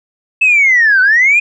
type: linear two-way sweep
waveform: sine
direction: down then up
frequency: 2637 to 1480 to 2493 Hz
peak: -5 dBFS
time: 0.41-1.4 s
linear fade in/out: 10 ms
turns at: 1.01 s
effects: tanh soft clip ceiling -2 dBFS